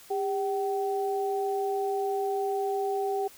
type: tone pair together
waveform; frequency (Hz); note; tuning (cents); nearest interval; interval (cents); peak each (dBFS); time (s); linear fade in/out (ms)
sine; 400.4 / 766.4; G4 / G5; +37 / -39; major seventh; 1124; -28 / -30; 0.1-3.28; 10
effects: white hiss -52 dBFS RMS until 3.37 s